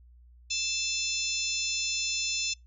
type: harmonic tone with a mistuned harmonic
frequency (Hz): 880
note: A5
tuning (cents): 0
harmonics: 3 / 4 / 5 / 6 / 7 / 8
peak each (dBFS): -34 / -36 / -37 / -34 / -36 / -36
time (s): 0.5-2.54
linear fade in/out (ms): 10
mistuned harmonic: 5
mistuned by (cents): -100
effects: noise-tail reverb RT60 0.2 s tail -26 dB re dry + added 60 Hz sine -52 dBFS peak until 2.66 s